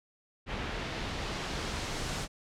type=noise with low-pass filter sweep; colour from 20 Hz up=pink; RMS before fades=-36 dBFS; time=0.46-2.28 s; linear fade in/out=50 ms; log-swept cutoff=2900 to 7700 Hz; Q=0.93; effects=none